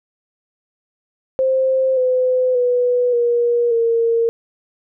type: tone with pitch steps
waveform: sine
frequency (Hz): 525 / 508.3 / 492.1 / 476.4 / 461.3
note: C5 / B4 / B4 / A#4 / A#4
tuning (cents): +6 / +50 / -6 / +38 / -18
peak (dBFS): -13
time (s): 1.39-4.29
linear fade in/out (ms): 0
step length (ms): 580
effects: none